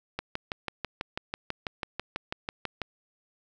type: click train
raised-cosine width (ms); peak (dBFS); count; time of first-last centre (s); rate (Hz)
0.3; -15; 17; 0.19-2.817; 6.09
effects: none